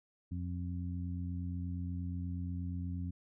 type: harmonic tone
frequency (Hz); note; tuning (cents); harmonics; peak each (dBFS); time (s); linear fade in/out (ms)
88.4; F2; +22; 1 / 2 / 3; -37 / -42 / -45; 0.31-3.11; 10
effects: none

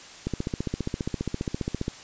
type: click train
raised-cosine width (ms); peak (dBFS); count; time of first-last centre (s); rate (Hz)
3; -14; 25; 0.27-1.881; 14.9
effects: white hiss -45 dBFS RMS until 2.03 s + resampled to 16000 Hz

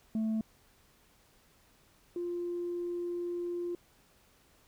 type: tone pair in turn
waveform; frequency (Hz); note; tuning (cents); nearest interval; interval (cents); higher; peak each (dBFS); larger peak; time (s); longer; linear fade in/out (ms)
sine; 220 / 349.2; A3 / F4; 0 / 0; minor sixth; 800; second; -26 / -32; first; 0.15-0.41 / 2.16-3.75; second; 2
effects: tanh soft clip ceiling -28 dBFS + pink hiss -65 dBFS RMS until 4.67 s

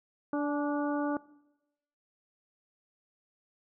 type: harmonic tone with a mistuned harmonic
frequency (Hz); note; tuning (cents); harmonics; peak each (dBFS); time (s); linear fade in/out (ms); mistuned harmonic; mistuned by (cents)
291.6; D4; -12; 1 / 2 / 3 / 4 / 5; -29 / -35 / -39 / -41 / -43; 0.33-1.17; 2; 3; -29
effects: noise-tail reverb RT60 0.9 s tail -20 dB re dry

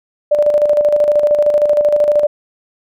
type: tone with tremolo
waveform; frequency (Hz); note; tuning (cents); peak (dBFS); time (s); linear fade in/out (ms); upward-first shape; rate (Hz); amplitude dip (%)
sine; 591; D5; +11; -7; 0.31-2.27; 10; square; 13; 50
effects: none

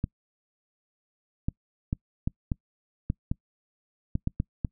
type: clicks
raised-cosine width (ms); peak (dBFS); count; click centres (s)
5; -14; 11; 0.041 / 1.485 / 1.929 / 2.275 / 2.518 / 3.101 / 3.315 / 4.154 / 4.274 / 4.401 / 4.648
effects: noise-tail reverb RT60 0.1 s tail -26 dB re dry

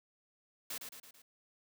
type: noise with echo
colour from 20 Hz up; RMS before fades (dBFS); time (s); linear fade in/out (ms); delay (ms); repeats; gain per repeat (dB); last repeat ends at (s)
white; -41; 0.7-0.78; 5; 110; 4; -5; 1.22
effects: high-pass 150 Hz 12 dB/octave

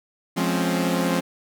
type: chord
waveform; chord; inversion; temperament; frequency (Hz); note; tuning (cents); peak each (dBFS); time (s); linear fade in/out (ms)
sawtooth; Db major seventh; first; equal with one note detuned; 174.61 / 210.7 / 261.6 / 277.2; F3 / Ab3 / C4 / Db4; 0 / +25 / 0 / 0; -20 / -24 / -22 / -25; 0.36-1.21; 20
effects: none

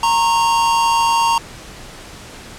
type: tone pair together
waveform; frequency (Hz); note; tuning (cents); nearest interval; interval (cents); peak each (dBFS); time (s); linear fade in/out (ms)
square; 926.8 / 1087; A#5 / C#6; -10 / -34; minor third; 276; -14 / -21; 0.03-1.38; 2
effects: pink hiss -36 dBFS RMS until 2.58 s + low-pass 9000 Hz 12 dB/octave

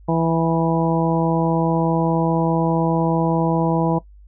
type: harmonic tone with a mistuned harmonic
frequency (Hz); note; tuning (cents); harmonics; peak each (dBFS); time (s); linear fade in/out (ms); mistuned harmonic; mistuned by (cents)
164.81; E3; 0; 1 / 2 / 3 / 4 / 5 / 6; -19 / -22 / -24 / -25 / -26 / -27; 0.08-3.99; 10; 6; -17
effects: noise-tail reverb RT60 0.1 s tail -19 dB re dry + added 50 Hz sine -42 dBFS peak until 4.27 s

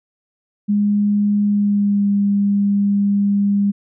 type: tone with pitch glide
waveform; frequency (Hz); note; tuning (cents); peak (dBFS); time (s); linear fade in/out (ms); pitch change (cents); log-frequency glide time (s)
sine; 205.6 to 201.5; G#3 to G3; -17 to +48; -13; 0.68-3.72; 20; -35; 1.44-2.1
effects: none

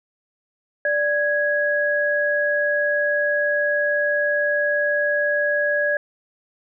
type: tone pair together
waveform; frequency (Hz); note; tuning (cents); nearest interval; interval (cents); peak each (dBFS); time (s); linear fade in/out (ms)
sine; 587.3 / 1661.1; D5 / G#6; 0 / 0; octave + tritone; 1800; -21 / -20; 0.85-5.97; 2
effects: none

